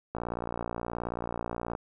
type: click train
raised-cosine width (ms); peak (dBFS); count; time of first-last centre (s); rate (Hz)
1; -19; 95; 0.15-1.751; 58.7
effects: none